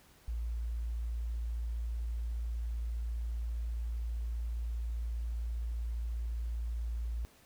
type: tone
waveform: sine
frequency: 57.5 Hz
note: A#1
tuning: 23 cents flat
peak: -33 dBFS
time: 0.28-7.25 s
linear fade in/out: 0 ms
effects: pink hiss -62 dBFS RMS until 7.45 s